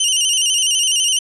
20% pulse tone with vibrato, 2951 Hz, F#7, 5 cents flat, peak -8 dBFS, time 0-1.19 s, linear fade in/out 5 ms, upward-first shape square, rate 12 Hz, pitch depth 63 cents each way, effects resampled to 24000 Hz

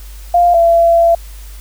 sine tone pair in turn, 698.5 / 675.5 Hz, F5 / E5, 0 / +42 cents, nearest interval minor second, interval 58 cents, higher first, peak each -6 dBFS, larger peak neither, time 0.34-0.54 / 0.54-1.15 s, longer second, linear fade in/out 5 ms, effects added 50 Hz sine -29 dBFS peak until 1.6 s + white hiss -41 dBFS RMS until 1.6 s

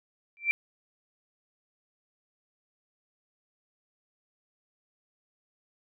sine tone with exponential growth, 2349 Hz, D7, in tune, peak -17 dBFS, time 0.37-0.51 s, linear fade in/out 0 ms, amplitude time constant 29 ms, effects none

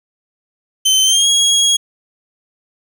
25% pulse tone with pitch glide, 3082 to 3303 Hz, G7 to G#7, -30 to -10 cents, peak -6 dBFS, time 0.85-1.77 s, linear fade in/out 10 ms, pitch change +120 cents, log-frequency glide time 1.04-1.28 s, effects none

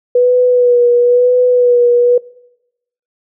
sine tone with vibrato, 490 Hz, B4, 14 cents flat, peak -6 dBFS, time 0.15-2.18 s, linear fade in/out 5 ms, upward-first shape sine, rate 1 Hz, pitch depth 29 cents each way, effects noise-tail reverb RT60 0.9 s tail -22 dB re dry

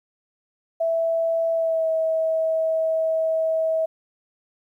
sine tone with pitch glide, 659.3 to 643.9 Hz, E5 to E5, 0 to -41 cents, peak -19 dBFS, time 0.8-3.86 s, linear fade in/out 10 ms, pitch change -41 cents, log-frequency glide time 1.53-1.89 s, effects 10-bit

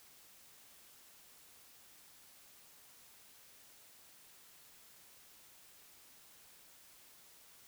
silence, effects white hiss -61 dBFS RMS until 7.67 s

